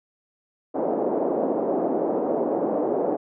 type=band-pass noise; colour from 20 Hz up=pink; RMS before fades=-24 dBFS; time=0.74-3.17 s; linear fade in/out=20 ms; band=280 to 690 Hz; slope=24 dB/octave; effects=none